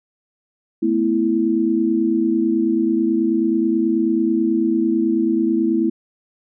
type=chord; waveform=sine; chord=A suspended second; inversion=none; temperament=equal with one note detuned; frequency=220 / 249.2 / 329.6 Hz; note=A3 / B3 / E4; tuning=0 / +16 / 0 cents; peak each=-21 / -22 / -17 dBFS; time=0.82-5.9 s; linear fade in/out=10 ms; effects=none